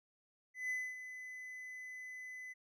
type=tone with ADSR envelope; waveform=triangle; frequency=2012 Hz; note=B6; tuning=32 cents sharp; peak=-33 dBFS; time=0.54-2.54 s; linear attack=160 ms; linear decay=250 ms; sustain=-11 dB; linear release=22 ms; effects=none